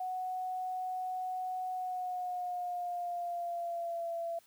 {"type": "tone with pitch glide", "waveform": "sine", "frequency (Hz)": [740, 674.7], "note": ["F#5", "E5"], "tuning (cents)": [0, 40], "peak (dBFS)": -34, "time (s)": [0, 4.39], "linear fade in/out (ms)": 5, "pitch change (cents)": -160, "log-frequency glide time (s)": [1.72, 4.12], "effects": ["white hiss -65 dBFS RMS until 4.46 s"]}